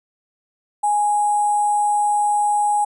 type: tone with sample-and-hold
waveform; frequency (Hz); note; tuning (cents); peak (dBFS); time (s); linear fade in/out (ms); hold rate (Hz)
sine; 830.6; G#5; 0; -15; 0.83-2.85; 10; 8820
effects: resampled to 24000 Hz